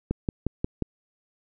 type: click train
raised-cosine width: 3 ms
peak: -12 dBFS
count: 5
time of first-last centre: 0.11-0.823 s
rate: 5.61 Hz
effects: none